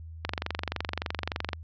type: click train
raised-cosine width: 0.3 ms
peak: -13 dBFS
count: 31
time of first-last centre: 0.25-1.532 s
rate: 23.4 Hz
effects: added 81 Hz sine -40 dBFS peak until 1.63 s + resampled to 16000 Hz